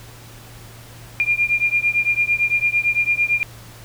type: beating tone pair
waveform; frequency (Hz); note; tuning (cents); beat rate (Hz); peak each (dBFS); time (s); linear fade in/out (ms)
sine; 2400 / 2408.9; D7 / D7; +37 / +43; 8.9; -19 / -19; 1.2-3.43; 0
effects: added 115 Hz sine -41 dBFS peak until 3.84 s + pink hiss -43 dBFS RMS until 3.84 s